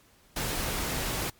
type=noise; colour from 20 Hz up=pink; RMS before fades=-31 dBFS; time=0.36-1.3 s; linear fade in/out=5 ms; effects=pink hiss -61 dBFS RMS until 1.39 s + MP3 96 kbps